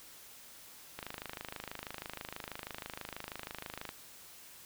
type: click train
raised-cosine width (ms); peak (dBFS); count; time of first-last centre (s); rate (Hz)
0.3; -24; 77; 0.99-3.891; 26.2
effects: white hiss -54 dBFS RMS until 4.65 s